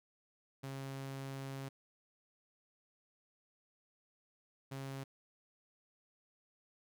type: tone bursts at uneven times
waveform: sawtooth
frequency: 135.7 Hz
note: C#3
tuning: 36 cents flat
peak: -38 dBFS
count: 2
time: 0.63-1.69 / 4.71-5.04 s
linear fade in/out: 10 ms
effects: none